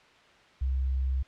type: tone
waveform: sine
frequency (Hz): 65.7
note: C2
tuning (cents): +8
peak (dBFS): -25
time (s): 0.61-1.23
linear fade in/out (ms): 10
effects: white hiss -57 dBFS RMS until 1.27 s + low-pass 3000 Hz 12 dB/octave